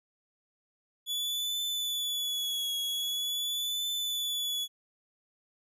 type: tone with vibrato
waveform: 40% pulse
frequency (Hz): 3422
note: A7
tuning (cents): -49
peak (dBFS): -29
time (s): 1.06-4.68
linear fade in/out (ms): 50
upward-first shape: triangle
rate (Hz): 0.44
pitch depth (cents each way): 49
effects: none